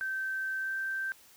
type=tone with pitch glide; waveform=sine; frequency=1551 to 1562.7 Hz; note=G6 to G6; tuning=-19 to -6 cents; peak=-31 dBFS; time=0.01-1.12 s; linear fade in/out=0 ms; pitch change=+13 cents; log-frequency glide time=0.6-0.73 s; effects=white hiss -58 dBFS RMS until 1.36 s